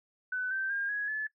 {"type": "tone with pitch steps", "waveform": "sine", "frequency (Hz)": [1503, 1556, 1610.9, 1667.7, 1726.5], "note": ["F#6", "G6", "G6", "G#6", "A6"], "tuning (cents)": [27, -13, 47, 7, -33], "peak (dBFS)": -30, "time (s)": [0.32, 1.27], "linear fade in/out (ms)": 5, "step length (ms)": 190, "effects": ["noise-tail reverb RT60 0.1 s tail -19 dB re dry"]}